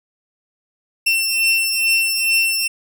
sawtooth beating tone pair, 2700 / 2702.3 Hz, E7 / E7, +41 / +42 cents, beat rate 2.3 Hz, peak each -13 / -18 dBFS, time 1.06-2.68 s, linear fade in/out 10 ms, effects none

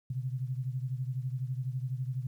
sine beating tone pair, 125.7 / 137.7 Hz, B2 / C#3, +31 / -11 cents, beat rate 12 Hz, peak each -33 / -37 dBFS, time 0.1-2.27 s, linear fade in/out 5 ms, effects 11-bit

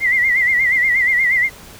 sine tone with vibrato, 2025 Hz, B6, 43 cents sharp, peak -12 dBFS, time 0-1.5 s, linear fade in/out 50 ms, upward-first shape sine, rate 8.4 Hz, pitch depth 92 cents each way, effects pink hiss -39 dBFS RMS until 1.79 s

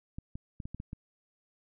clicks, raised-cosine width 5 ms, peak -27 dBFS, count 7, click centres 0.185 / 0.355 / 0.602 / 0.655 / 0.746 / 0.801 / 0.931 s, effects none

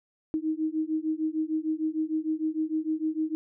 sine beating tone pair, 310.9 / 317.5 Hz, D#4 / D#4, -1 / +35 cents, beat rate 6.6 Hz, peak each -29 dBFS, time 0.34-3.35 s, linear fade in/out 0 ms, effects none

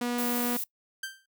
sawtooth tone, 242.2 Hz, B3, 34 cents flat, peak -24 dBFS, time 0.01-0.57 s, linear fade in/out 5 ms
violet noise, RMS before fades -33 dBFS, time 0.18-0.64 s, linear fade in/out 5 ms
sawtooth tone with exponential decay, 1568 Hz, G6, in tune, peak -27 dBFS, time 1.03-1.26 s, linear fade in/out 5 ms, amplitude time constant 48 ms
effects noise-tail reverb RT60 0.1 s tail -21 dB re dry

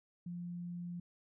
sine tone, 174.61 Hz, F3, in tune, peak -40 dBFS, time 0.26-1 s, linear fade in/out 5 ms, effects none

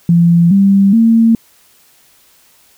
sine tone with pitch steps, 170.4 / 196.87 / 227.5 Hz, F3 / G3 / A#3, -42 / +8 / -42 cents, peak -5 dBFS, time 0.09-1.35 s, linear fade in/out 2 ms, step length 420 ms, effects white hiss -49 dBFS RMS until 2.77 s

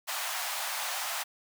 pink high-pass noise, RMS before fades -34 dBFS, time 0.07-1.24 s, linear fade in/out 20 ms, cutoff 660 Hz, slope 48 dB/octave, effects none

